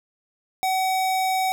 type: tone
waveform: square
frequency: 755 Hz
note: F#5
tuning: 35 cents sharp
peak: -21 dBFS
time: 0.63-1.52 s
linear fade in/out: 0 ms
effects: none